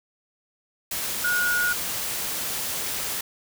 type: tone in noise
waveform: sine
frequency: 1445 Hz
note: F#6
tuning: 41 cents flat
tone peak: -21 dBFS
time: 1.24-1.73 s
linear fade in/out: 5 ms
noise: white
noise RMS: -29 dBFS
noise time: 0.91-3.21 s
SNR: +5 dB
effects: none